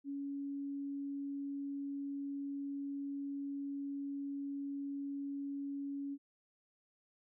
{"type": "tone", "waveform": "sine", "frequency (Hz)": 280.2, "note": "C#4", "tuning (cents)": 19, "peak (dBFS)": -38, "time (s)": [0.04, 6.18], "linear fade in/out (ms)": 50, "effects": []}